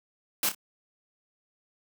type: noise with echo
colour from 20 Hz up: white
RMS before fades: -26 dBFS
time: 0.43-0.49 s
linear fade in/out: 2 ms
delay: 29 ms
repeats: 2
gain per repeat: -10 dB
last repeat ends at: 0.548 s
effects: high-pass 200 Hz 12 dB/octave